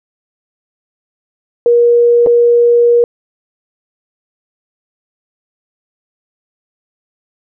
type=tone with dropouts; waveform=sine; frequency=475.5 Hz; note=A#4; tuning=34 cents sharp; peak=-5 dBFS; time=1.66-3.04 s; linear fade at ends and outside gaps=1 ms; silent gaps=2.263-2.27 s; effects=none